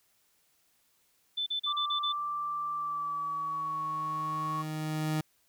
sine tone bursts, 3520 Hz, A7, in tune, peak -29 dBFS, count 6, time 1.37-2.125 s, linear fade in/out 10 ms, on 95 ms, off 37 ms
sine tone with pitch glide, 1174.7 to 1108.8 Hz, D6 to C#6, 0 to 0 cents, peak -31 dBFS, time 1.66-4.63 s, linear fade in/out 20 ms, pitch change -100 cents, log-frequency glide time 2.75-3.85 s
30% pulse tone with exponential growth, 155.1 Hz, D#3, 5 cents flat, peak -25 dBFS, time 2.17-5.21 s, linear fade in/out 5 ms, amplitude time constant 660 ms
effects white hiss -70 dBFS RMS until 5.48 s

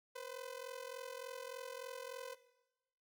sawtooth ring-modulated tone, 506 Hz, B4, 42 cents sharp, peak -39 dBFS, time 0.15-2.35 s, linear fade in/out 10 ms, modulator 21.7 Hz, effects noise-tail reverb RT60 1.0 s tail -17 dB re dry

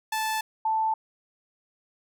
sawtooth / sine tone pair in turn, 875 / 881.1 Hz, A5 / A5, -10 / +2 cents, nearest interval unison, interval 12 cents, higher second, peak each -22 dBFS, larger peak neither, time 0.12-0.41 / 0.65-0.94 s, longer neither, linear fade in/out 5 ms, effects none

